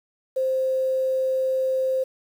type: tone with quantisation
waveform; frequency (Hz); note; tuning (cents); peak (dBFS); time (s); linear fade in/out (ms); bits
sine; 523.3; C5; 0; -20; 0.36-2.04; 10; 8
effects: none